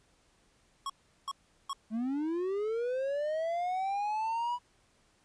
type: tone bursts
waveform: square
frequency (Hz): 1100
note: C#6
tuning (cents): -14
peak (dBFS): -34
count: 3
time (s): 0.86-1.731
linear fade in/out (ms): 2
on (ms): 37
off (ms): 380
type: linear sweep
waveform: triangle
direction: up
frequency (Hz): 211.2 to 985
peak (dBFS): -28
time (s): 1.9-4.59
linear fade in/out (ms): 50
effects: pink hiss -68 dBFS RMS until 5.24 s + resampled to 22050 Hz